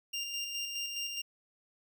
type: tone with tremolo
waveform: 25% pulse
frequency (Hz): 2794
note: F7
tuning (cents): 0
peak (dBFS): -30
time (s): 0.13-1.22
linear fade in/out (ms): 10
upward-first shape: square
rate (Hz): 4.8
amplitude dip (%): 35
effects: none